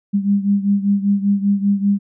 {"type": "beating tone pair", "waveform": "sine", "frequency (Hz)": [199.3, 204.4], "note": ["G3", "G#3"], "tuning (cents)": [29, -27], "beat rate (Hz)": 5.1, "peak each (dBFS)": [-15, -19], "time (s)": [0.13, 1.99], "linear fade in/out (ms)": 20, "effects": []}